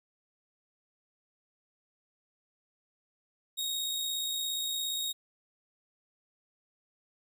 sawtooth tone with amplitude modulation, 3755 Hz, A#7, 12 cents sharp, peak -27 dBFS, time 3.57-5.13 s, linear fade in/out 20 ms, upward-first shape sine, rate 57.2 Hz, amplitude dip 30%, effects none

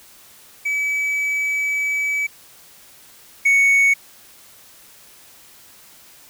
triangle tone pair in turn, 2289 / 2223 Hz, D7 / C#7, -45 / +4 cents, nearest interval minor second, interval 51 cents, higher first, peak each -17 / -10 dBFS, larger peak second, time 0.65-2.27 / 3.45-3.94 s, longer first, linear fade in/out 10 ms, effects white hiss -47 dBFS RMS until 6.29 s

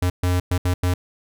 square tone bursts at uneven times, 90 Hz, F#2, 47 cents flat, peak -18 dBFS, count 5, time 0.02-0.1 / 0.23-0.4 / 0.51-0.58 / 0.65-0.74 / 0.83-0.94 s, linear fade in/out 5 ms, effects none

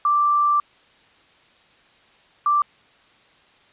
sine tone pair in turn, 1174.7 / 1174.7 Hz, D6 / D6, 0 / 0 cents, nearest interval unison, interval 0 cents, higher neither, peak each -15 dBFS, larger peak neither, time 0.05-0.6 / 2.46-2.62 s, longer first, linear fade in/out 2 ms, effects white hiss -55 dBFS RMS until 3.72 s + resampled to 8000 Hz

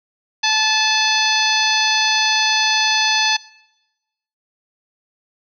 harmonic tone with a mistuned harmonic, 871 Hz, A5, 18 cents flat, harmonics 1 / 2 / 3 / 4 / 5 / 6 / 7, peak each -21 / -22 / -21 / -22 / -21 / -24 / -25 dBFS, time 0.43-3.37 s, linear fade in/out 10 ms, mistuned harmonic 6, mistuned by -85 cents, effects noise-tail reverb RT60 1.0 s tail -23 dB re dry

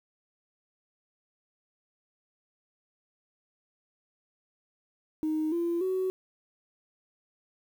sine tone with pitch steps, 311.1 / 341.2 / 374.3 Hz, D#4 / F4 / F#4, 0 / -40 / +20 cents, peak -25 dBFS, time 5.23-6.1 s, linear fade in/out 0 ms, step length 290 ms, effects tanh soft clip ceiling -22 dBFS + 9-bit

